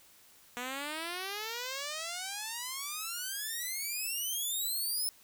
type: exponential sweep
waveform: 5% pulse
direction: up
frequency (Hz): 240.7 to 5300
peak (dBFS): -25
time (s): 0.57-5.09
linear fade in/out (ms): 0
effects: white hiss -60 dBFS RMS until 5.23 s